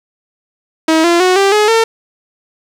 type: tone with pitch steps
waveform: sawtooth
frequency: 319.9 / 342.9 / 367.5 / 393.8 / 422.1 / 452.4 Hz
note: D#4 / F4 / F#4 / G4 / G#4 / A4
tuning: +48 / -32 / -12 / +8 / +28 / +48 cents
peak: -4 dBFS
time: 0.88-1.84 s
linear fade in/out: 5 ms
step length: 160 ms
effects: low-pass 8000 Hz 12 dB/octave + 7-bit

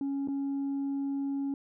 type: tone with dropouts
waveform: sine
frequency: 277.2 Hz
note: C#4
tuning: in tune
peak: -27 dBFS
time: 0.01-1.54 s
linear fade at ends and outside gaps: 2 ms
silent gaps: 0.275-0.284 s
effects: tanh soft clip ceiling -28 dBFS

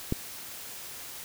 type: click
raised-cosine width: 3 ms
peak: -13 dBFS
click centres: 0.124 s
effects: white hiss -42 dBFS RMS until 1.24 s

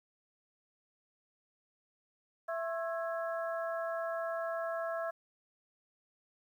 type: harmonic tone with a mistuned harmonic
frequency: 331.9 Hz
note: E4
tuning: 12 cents sharp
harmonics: 2 / 3 / 4 / 5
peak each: -35 / -44 / -42 / -44 dBFS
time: 2.48-5.11 s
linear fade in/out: 10 ms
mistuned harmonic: 3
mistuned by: +140 cents
effects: 11-bit

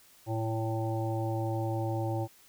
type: harmonic tone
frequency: 111.8 Hz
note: A2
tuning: 28 cents sharp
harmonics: 1 / 3 / 5 / 7 / 8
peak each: -31 / -35 / -38 / -38 / -44 dBFS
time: 0.26-2.28 s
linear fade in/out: 50 ms
effects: white hiss -59 dBFS RMS until 2.48 s

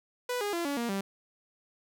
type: tone with pitch steps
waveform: sawtooth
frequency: 493.9 / 410.5 / 341.3 / 283.7 / 235.8 / 196 Hz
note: B4 / G#4 / F4 / C#4 / A#3 / G3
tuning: 0 / -20 / -40 / +40 / +20 / 0 cents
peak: -26 dBFS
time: 0.29-1.01 s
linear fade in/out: 5 ms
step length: 120 ms
effects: none

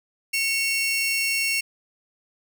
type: tone pair together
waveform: sawtooth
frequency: 2207 / 2730 Hz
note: C#7 / F7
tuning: -8 / -40 cents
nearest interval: major third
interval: 368 cents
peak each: -23 / -20 dBFS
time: 0.33-1.61 s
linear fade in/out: 10 ms
effects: none

